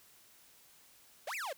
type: exponential two-way sweep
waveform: 45% pulse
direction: up then down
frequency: 495.1 to 2740 to 495.1 Hz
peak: -37 dBFS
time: 1.27-1.53 s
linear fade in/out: 5 ms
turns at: 1.35 s
effects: white hiss -62 dBFS RMS until 1.57 s